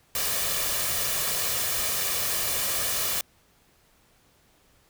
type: noise with comb filter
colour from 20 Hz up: white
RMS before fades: -27 dBFS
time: 0.15-3.21 s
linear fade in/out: 2 ms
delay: 1.7 ms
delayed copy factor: +0.5
effects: pink hiss -62 dBFS RMS until 4.89 s